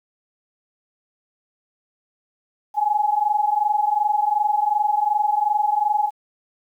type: tone pair together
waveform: sine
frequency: 823.3 / 846 Hz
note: G#5 / G#5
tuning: -15 / +32 cents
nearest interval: unison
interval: 47 cents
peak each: -21 / -19 dBFS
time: 2.74-6.11 s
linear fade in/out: 50 ms
effects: 9-bit